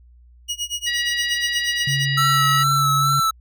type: tone with tremolo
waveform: 25% pulse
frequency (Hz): 2896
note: F#7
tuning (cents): -38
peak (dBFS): -18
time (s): 0.48-2.06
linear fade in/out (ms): 20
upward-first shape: sine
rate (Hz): 8.5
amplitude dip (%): 95
type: harmonic tone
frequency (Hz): 960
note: B5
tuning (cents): -49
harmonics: 2 / 3 / 4 / 5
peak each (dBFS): -23 / -27 / -29 / -31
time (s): 0.86-2.64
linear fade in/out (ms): 20
type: tone with pitch glide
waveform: sine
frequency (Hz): 138.2 to 139.56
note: C#3 to C#3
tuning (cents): -5 to +12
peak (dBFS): -21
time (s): 1.87-3.2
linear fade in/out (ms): 5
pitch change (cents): +17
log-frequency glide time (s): 1.99-2.6
type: tone with vibrato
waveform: square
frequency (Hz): 1318.5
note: E6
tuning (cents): 0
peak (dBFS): -17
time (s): 2.17-3.31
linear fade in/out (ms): 10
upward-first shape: sine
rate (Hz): 2.3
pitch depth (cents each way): 30
effects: added 60 Hz sine -46 dBFS peak until 3.4 s